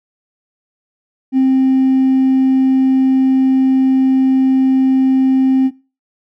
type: tone with hard clipping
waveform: triangle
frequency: 263.4 Hz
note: C4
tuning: 12 cents sharp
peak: -8 dBFS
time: 1.32-5.71 s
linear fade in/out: 50 ms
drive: 2 dB
effects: noise-tail reverb RT60 0.3 s tail -18 dB re dry